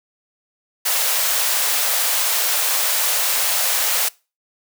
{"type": "high-pass noise", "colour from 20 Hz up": "white", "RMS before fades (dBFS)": -19, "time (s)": [0.85, 4.09], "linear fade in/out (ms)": 10, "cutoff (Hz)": 480, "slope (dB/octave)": 48, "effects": ["noise-tail reverb RT60 0.3 s tail -23 dB re dry"]}